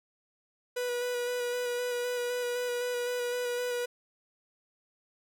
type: tone with vibrato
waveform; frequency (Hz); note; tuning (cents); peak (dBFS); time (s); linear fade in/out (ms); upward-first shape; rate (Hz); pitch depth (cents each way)
45% pulse; 489.6; B4; -15; -30; 0.76-3.86; 10; square; 3.9; 14
effects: none